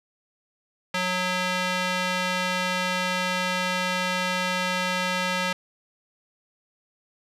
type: tone with band-pass filter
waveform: square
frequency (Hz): 182.7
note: F#3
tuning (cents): -22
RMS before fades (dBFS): -26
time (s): 0.94-5.53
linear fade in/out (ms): 5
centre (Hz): 2400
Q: 0.76
effects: none